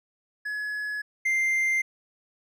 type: tone pair in turn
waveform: triangle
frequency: 1694 / 2093 Hz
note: G#6 / C7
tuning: +34 / 0 cents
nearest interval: major third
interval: 366 cents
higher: second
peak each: -27 / -20 dBFS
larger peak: second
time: 0.45-1.02 / 1.25-1.82 s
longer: neither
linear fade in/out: 10 ms
effects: none